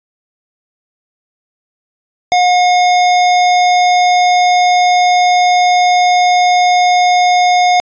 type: tone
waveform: square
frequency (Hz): 720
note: F#5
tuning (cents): -47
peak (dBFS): -8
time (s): 2.32-7.8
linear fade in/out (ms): 0
effects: resampled to 16000 Hz